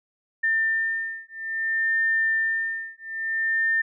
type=beating tone pair; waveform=sine; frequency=1800 / 1800.59 Hz; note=A6 / A6; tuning=+39 / +39 cents; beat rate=0.59 Hz; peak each=-25 dBFS; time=0.43-3.82 s; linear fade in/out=10 ms; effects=none